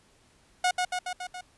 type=tone with echo; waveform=sawtooth; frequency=727 Hz; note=F#5; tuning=31 cents flat; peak=-18 dBFS; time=0.64-0.71 s; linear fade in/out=5 ms; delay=140 ms; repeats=5; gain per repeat=-3 dB; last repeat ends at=1.41 s; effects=pink hiss -62 dBFS RMS until 1.57 s + resampled to 24000 Hz